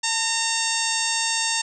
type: harmonic tone with a mistuned harmonic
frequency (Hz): 914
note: A#5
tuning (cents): -34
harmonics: 1 / 2 / 3 / 4 / 5 / 6 / 7 / 8 / 9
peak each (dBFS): -30 / -30 / -30 / -30 / -30 / -30 / -30 / -30 / -30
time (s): 0.03-1.62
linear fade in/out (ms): 10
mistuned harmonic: 1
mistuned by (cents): -28
effects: none

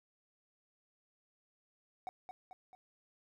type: tone with echo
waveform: triangle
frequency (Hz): 748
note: F#5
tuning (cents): +19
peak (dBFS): -37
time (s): 2.07-2.09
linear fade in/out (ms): 0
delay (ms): 220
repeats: 3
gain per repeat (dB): -5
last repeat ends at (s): 2.75
effects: none

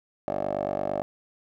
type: tone with band-pass filter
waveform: 10% pulse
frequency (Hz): 48.86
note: G1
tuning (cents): -5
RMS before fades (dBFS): -29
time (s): 0.28-1.02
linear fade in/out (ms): 0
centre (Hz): 580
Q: 6.7
effects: none

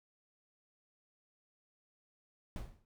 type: noise with exponential decay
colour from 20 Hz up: brown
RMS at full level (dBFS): -36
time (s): 2.56-2.85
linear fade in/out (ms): 1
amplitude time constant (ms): 63
effects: none

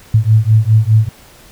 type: beating tone pair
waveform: sine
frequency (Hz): 107.3 / 112.2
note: A2 / A2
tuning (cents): -43 / +34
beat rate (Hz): 4.9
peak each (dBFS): -10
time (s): 0.14-1.09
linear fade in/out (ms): 5
effects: pink hiss -42 dBFS RMS until 1.51 s

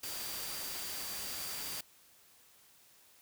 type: tone in noise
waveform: sine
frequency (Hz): 4700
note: D8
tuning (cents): +1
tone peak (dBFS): -47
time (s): 0.03-1.81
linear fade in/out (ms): 5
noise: white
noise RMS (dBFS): -41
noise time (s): 0.03-1.81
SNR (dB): -9
effects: white hiss -63 dBFS RMS until 3.21 s

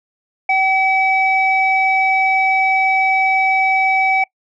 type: tone pair together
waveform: sine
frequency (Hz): 765 / 2287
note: G5 / D7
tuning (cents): -42 / -47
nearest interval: octave + perfect fifth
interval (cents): 1895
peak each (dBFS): -14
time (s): 0.49-4.24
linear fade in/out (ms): 5
effects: noise-tail reverb RT60 0.1 s tail -24 dB re dry + tanh soft clip ceiling -5 dBFS

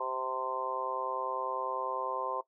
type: harmonic tone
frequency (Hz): 130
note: C3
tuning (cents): -11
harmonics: 3 / 4 / 5 / 6 / 7 / 8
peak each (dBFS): -43 / -39 / -42 / -45 / -37 / -36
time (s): 0-2.41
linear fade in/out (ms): 5
effects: noise-tail reverb RT60 0.1 s tail -17 dB re dry

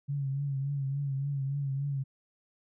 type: tone with vibrato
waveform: sine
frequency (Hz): 138.8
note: C#3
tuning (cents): +3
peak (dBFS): -29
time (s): 0.08-2.04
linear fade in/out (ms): 20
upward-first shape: triangle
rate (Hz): 3.5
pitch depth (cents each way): 62
effects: none

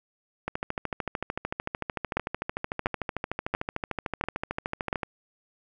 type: two click trains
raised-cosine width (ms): 0.5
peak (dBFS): -14 / -10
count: 62 / 5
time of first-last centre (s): 0.48-5.032 / 2.17-4.929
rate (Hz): 13.4 / 1.45
effects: none

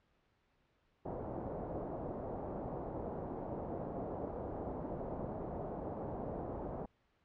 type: low-pass noise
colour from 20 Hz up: white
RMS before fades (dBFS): -42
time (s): 1.05-6.86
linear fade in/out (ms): 10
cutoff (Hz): 720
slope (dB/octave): 24
effects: pink hiss -75 dBFS RMS until 7.24 s + low-pass 3000 Hz 12 dB/octave

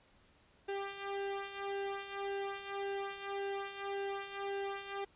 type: tone with flanger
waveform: sawtooth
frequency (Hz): 396.5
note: G4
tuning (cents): +20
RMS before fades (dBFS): -40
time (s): 0.68-5.05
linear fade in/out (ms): 10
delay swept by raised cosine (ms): 1.6 to 2.45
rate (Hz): 1.8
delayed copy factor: -0.75
effects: pink hiss -67 dBFS RMS until 5.15 s + resampled to 8000 Hz

